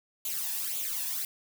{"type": "noise with flanger", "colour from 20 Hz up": "blue", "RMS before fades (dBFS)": -33, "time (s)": [0.25, 1.25], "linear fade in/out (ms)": 2, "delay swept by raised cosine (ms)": [0.28, 1.18], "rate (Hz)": 1.9, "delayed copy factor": 0.7, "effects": []}